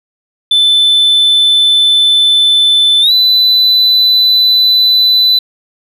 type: tone with pitch glide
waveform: sine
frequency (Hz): 3520 to 3997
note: A7 to B7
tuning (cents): 0 to +20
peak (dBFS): -3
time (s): 0.51-5.39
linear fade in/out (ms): 5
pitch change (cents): +220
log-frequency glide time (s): 3.01-3.12
effects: tanh soft clip ceiling -4 dBFS